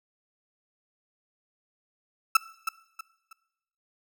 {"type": "tone with echo", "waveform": "35% pulse", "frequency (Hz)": 1318.5, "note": "E6", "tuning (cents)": 0, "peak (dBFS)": -13, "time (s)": [2.35, 2.37], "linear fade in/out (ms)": 5, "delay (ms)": 320, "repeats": 3, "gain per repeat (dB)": -10, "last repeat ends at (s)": 3.33, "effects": ["noise-tail reverb RT60 0.9 s tail -19 dB re dry"]}